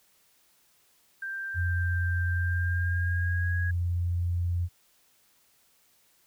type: tone with pitch glide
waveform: sine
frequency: 1577 to 1655.4 Hz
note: G6 to G#6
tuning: +10 to -6 cents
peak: -32 dBFS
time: 1.22-3.71 s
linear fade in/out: 5 ms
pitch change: +84 cents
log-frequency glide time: 2.3-3.54 s
type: tone with vibrato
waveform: sine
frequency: 87.31 Hz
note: F2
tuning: in tune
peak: -25 dBFS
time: 1.54-4.69 s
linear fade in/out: 50 ms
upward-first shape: square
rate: 19 Hz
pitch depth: 11 cents each way
effects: white hiss -65 dBFS RMS until 6.26 s